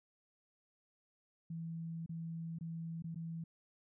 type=tone with dropouts; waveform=sine; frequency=164.81 Hz; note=E3; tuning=in tune; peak=-40 dBFS; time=1.5-3.44 s; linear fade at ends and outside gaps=5 ms; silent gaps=2.062-2.092 / 2.587-2.609 / 3.023-3.041 / 3.146-3.157 s; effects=none